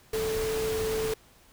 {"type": "tone in noise", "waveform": "sine", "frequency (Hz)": 440, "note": "A4", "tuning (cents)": 0, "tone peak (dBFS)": -27, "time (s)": [0.13, 1.14], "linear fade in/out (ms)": 5, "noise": "pink", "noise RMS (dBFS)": -35, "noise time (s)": [0.13, 1.14], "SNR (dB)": 5, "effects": ["pink hiss -58 dBFS RMS until 1.52 s"]}